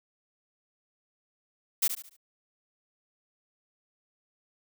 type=noise with echo; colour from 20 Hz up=blue; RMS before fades=-24 dBFS; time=1.82-1.88 s; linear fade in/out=10 ms; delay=72 ms; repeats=4; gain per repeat=-9 dB; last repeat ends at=2.168 s; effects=none